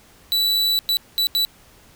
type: tone bursts at uneven times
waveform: 45% pulse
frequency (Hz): 3951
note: B7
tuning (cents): 0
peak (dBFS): -17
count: 4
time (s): 0.32-0.79 / 0.89-0.97 / 1.18-1.27 / 1.35-1.45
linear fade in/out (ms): 0
effects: pink hiss -51 dBFS RMS until 1.95 s

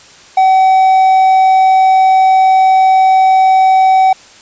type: tone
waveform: triangle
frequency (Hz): 759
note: F#5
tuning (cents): +44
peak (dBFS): -3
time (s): 0.37-4.13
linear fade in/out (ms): 5
effects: white hiss -39 dBFS RMS until 4.41 s + resampled to 16000 Hz

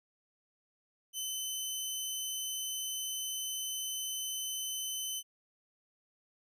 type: tone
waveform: 15% pulse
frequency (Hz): 3044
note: F#7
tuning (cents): +48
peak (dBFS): -28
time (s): 1.13-5.23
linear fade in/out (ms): 50
effects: none

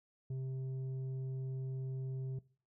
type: tone with tanh clipping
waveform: triangle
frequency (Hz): 131.6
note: C3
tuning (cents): +10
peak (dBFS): -38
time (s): 0.3-2.39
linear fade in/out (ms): 5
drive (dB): 10
effects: noise-tail reverb RT60 0.4 s tail -20 dB re dry

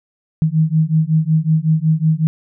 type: beating tone pair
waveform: sine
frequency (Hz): 155.56 / 160.96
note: D#3 / E3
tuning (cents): 0 / -41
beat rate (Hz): 5.4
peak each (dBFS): -15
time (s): 0.42-2.27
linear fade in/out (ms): 0
effects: none

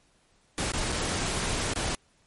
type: noise with dropouts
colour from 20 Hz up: pink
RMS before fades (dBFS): -29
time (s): 0.58-1.95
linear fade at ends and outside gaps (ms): 0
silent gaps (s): 0.719-0.736 / 0.919-0.924 / 1.735-1.759
effects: pink hiss -65 dBFS RMS until 2.26 s + MP3 48 kbps

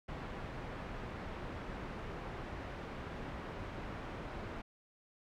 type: low-pass noise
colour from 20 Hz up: pink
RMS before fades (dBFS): -44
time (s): 0.08-4.62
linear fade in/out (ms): 10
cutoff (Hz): 1900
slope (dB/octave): 12
effects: none

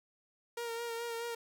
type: tone with vibrato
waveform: sawtooth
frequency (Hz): 466.2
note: A#4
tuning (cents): 0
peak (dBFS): -33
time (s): 0.57-1.35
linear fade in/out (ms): 5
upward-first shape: sine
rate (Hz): 4.7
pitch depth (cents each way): 27
effects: none

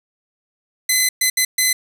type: tone bursts at uneven times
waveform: 10% pulse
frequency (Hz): 2031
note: B6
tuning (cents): +48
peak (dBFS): -5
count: 4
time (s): 0.89-1.09 / 1.21-1.3 / 1.37-1.45 / 1.58-1.73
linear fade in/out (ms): 5
effects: none

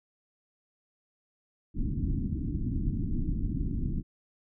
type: low-pass noise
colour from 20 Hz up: pink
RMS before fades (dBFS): -30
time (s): 1.74-4.03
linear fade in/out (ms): 50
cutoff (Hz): 300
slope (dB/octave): 48
effects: none

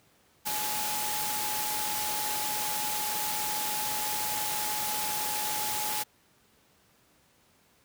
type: tone in noise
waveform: sine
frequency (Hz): 848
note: G#5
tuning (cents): +36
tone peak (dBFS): -35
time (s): 0.45-6.04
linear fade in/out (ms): 20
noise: white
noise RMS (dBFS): -32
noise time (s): 0.45-6.04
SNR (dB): -6
effects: pink hiss -64 dBFS RMS until 7.84 s + high-pass 80 Hz 12 dB/octave

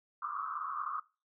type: band-pass noise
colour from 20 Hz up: white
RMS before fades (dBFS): -38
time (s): 0.22-1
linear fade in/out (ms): 5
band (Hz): 1100 to 1300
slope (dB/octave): 96
effects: noise-tail reverb RT60 0.3 s tail -21 dB re dry

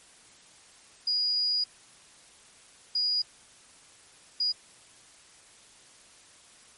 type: tone bursts at uneven times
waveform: sine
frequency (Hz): 4894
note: D#8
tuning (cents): -29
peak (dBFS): -24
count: 3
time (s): 1.07-1.64 / 2.95-3.22 / 4.4-4.52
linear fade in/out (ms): 5
effects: white hiss -55 dBFS RMS until 6.77 s + MP3 48 kbps

